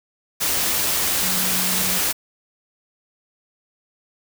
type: tone in noise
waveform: sine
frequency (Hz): 185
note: F#3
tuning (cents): 0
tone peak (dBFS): -30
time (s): 1.22-1.99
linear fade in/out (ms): 20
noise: white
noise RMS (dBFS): -21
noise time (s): 0.4-2.13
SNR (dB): -12
effects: none